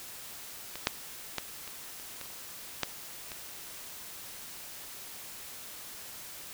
clicks, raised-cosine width 0.2 ms, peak -21 / -7 / -13 / -25 / -30 / -23 / -30 / -10 / -23 dBFS, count 9, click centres 0.756 / 0.871 / 1.383 / 1.677 / 1.999 / 2.213 / 2.258 / 2.833 / 3.318 s, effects white hiss -45 dBFS RMS until 6.53 s

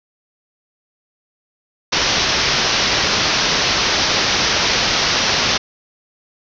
white low-pass noise, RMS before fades -17 dBFS, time 1.92-5.58 s, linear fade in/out 10 ms, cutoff 6000 Hz, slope 96 dB/octave, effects none

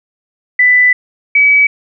sine tone pair in turn, 1990 / 2281 Hz, B6 / C#7, +13 / +49 cents, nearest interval major second, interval 236 cents, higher second, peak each -5 dBFS, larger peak neither, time 0.59-0.93 / 1.35-1.67 s, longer first, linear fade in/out 5 ms, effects none

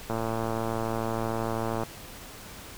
click train, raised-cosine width 1 ms, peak -16 dBFS, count 197, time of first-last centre 0.1-1.835 s, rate 113 Hz, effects pink hiss -44 dBFS RMS until 2.77 s

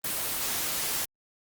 white noise, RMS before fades -30 dBFS, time 0.04-1.05 s, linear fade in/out 5 ms, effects Opus 24 kbps

